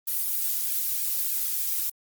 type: noise with flanger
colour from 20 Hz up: violet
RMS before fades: -27 dBFS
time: 0.07-1.9 s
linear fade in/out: 10 ms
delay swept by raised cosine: 1.2 to 3 ms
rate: 3.2 Hz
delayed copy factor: +0.6
effects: Opus 32 kbps

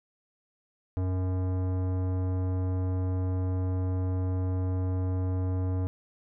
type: tone with tanh clipping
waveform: sine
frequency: 92.5 Hz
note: F#2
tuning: in tune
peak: -28 dBFS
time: 0.97-5.87 s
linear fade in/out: 0 ms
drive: 17 dB
effects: none

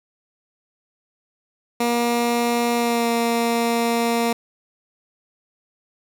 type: tone with pitch glide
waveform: 15% pulse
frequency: 237.4 to 233.5 Hz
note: A#3 to A#3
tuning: +32 to +3 cents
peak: -12 dBFS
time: 1.8-4.33 s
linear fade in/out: 5 ms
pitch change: -29 cents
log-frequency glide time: 2.75-3.08 s
effects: none

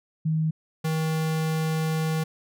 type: tone pair in turn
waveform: sine / square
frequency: 158.1 / 158.74 Hz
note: D#3 / D#3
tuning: +28 / +35 cents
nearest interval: unison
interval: 7 cents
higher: second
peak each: -21 / -24 dBFS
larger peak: first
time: 0.25-0.51 / 0.84-2.24 s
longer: second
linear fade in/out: 10 ms
effects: none

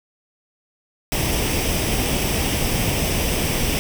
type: noise with comb filter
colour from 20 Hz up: pink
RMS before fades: -21 dBFS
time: 1.12-3.79 s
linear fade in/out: 0 ms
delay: 0.36 ms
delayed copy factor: +0.55
effects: none

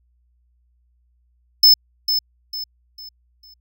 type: tone with echo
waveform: square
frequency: 5240 Hz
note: E8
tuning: 11 cents flat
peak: -8 dBFS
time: 1.63-1.74 s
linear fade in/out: 5 ms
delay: 450 ms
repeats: 4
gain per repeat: -9 dB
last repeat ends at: 3.54 s
effects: added 60 Hz sine -59 dBFS peak until 3.6 s

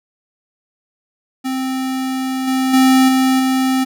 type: tone with level steps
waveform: square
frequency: 261.6 Hz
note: C4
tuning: in tune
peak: -19 / -15 / -9 / -12 / -14 dBFS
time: 1.44-3.85 s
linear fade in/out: 20 ms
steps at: 2.47 / 2.73 / 3.08 / 3.39 s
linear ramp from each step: 10 ms
effects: none

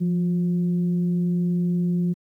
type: tone with frequency modulation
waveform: sine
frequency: 174.61 Hz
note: F3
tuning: in tune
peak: -19 dBFS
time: 0-2.14 s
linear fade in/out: 20 ms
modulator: 185 Hz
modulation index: 0.36
effects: high-pass 80 Hz 12 dB/octave + 10-bit

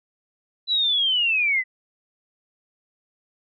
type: linear sweep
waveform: sine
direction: down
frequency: 3994 to 1975.5 Hz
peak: -18 dBFS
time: 0.67-1.64 s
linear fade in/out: 50 ms
effects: none

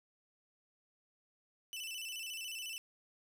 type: tone with vibrato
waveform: sawtooth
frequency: 2823 Hz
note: F7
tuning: 18 cents sharp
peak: -38 dBFS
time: 1.73-2.78 s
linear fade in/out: 0 ms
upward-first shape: square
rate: 14 Hz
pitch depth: 96 cents each way
effects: none

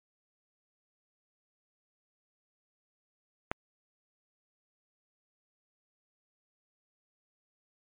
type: click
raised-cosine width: 0.5 ms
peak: -14 dBFS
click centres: 3.515 s
effects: MP3 48 kbps

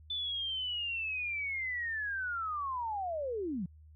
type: linear sweep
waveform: sine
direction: down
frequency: 3520 to 158.8 Hz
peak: -33 dBFS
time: 0.1-3.66 s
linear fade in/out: 5 ms
effects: added 77 Hz sine -53 dBFS peak until 3.95 s

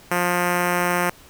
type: tone with notch filter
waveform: 5% pulse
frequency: 176.8 Hz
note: F3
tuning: 22 cents sharp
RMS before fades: -21 dBFS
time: 0.11-1.1 s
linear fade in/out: 5 ms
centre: 4600 Hz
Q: 1.4
effects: pink hiss -48 dBFS RMS until 1.29 s

